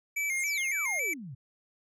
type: tone with vibrato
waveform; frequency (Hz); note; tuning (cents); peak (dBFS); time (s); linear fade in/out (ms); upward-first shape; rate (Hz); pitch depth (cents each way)
square; 2217; C#7; 0; -29; 0.16-1.14; 10; square; 3.6; 69
type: exponential sweep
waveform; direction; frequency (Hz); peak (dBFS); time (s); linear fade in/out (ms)
sine; down; 9790 to 117.9; -39; 0.36-1.35; 10
effects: resampled to 32000 Hz